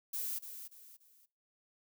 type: noise with echo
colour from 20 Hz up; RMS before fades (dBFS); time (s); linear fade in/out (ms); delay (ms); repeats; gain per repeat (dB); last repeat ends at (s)
violet; -38; 0.13-0.39; 10; 290; 3; -9; 1.26
effects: noise-tail reverb RT60 0.3 s tail -20 dB re dry

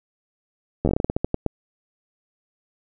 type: slowing click train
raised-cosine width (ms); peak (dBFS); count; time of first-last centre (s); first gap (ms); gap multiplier
2; -7; 14; 0.85-1.463; 11; 1.22
effects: none

